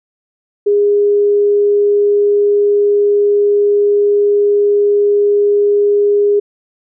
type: tone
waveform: sine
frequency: 409.7 Hz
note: G#4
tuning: 24 cents flat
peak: -8 dBFS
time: 0.66-6.4 s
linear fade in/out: 10 ms
effects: none